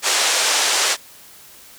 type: band-pass noise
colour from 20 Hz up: white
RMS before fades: -18 dBFS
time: 0.02-0.97 s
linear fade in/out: 50 ms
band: 400 to 7900 Hz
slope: 24 dB/octave
effects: white hiss -44 dBFS RMS until 1.78 s